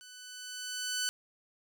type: tone with level ramp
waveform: 10% pulse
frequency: 1500 Hz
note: F#6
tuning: 23 cents sharp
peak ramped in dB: -42 to -21 dBFS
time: 0.01-1.09 s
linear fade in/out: 0 ms
effects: none